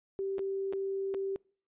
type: tone with dropouts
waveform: sine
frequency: 389.4 Hz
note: G4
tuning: 12 cents flat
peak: -31 dBFS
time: 0.19-1.36 s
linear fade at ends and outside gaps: 0 ms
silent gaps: 0.383-0.392 / 0.726-0.734 / 1.141-1.146 s
effects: noise-tail reverb RT60 0.5 s tail -26 dB re dry + resampled to 8000 Hz